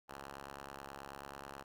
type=ring-modulated tone; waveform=5% pulse; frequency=69.3 Hz; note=C#2; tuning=in tune; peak=-33 dBFS; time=0.08-1.64 s; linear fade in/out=20 ms; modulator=807 Hz; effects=none